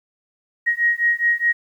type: beating tone pair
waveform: sine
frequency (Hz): 1883 / 1887.8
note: A#6 / A#6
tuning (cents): +17 / +21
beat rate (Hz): 4.8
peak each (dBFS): -19 / -19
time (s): 0.66-1.53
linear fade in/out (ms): 20
effects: 9-bit